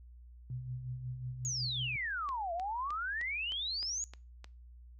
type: tone with tremolo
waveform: sine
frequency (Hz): 126.1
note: B2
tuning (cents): +36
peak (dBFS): -36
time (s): 0.5-1.96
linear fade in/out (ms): 2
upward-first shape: sine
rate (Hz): 5.5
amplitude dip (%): 55
type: exponential two-way sweep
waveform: sine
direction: down then up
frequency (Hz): 6900 to 659.3 to 6900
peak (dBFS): -34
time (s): 1.45-4.04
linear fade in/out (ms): 0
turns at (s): 2.53
type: click train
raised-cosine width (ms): 0.2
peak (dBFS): -31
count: 8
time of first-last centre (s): 2.29-4.444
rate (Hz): 3.25
effects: noise-tail reverb RT60 0.3 s tail -21 dB re dry + added 60 Hz sine -51 dBFS peak until 4.99 s